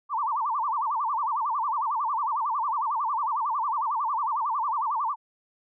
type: tone with vibrato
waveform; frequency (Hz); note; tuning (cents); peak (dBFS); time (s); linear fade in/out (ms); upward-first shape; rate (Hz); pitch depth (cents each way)
sine; 1022; C6; -41; -24; 0.09-5.16; 50; sine; 11; 270
effects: none